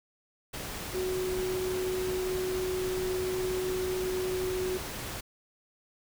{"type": "tone in noise", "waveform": "sine", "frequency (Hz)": 370, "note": "F#4", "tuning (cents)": 0, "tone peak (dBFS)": -29, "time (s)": [0.94, 4.78], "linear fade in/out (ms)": 10, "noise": "pink", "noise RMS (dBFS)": -38, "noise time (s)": [0.53, 5.21], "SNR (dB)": 6, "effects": []}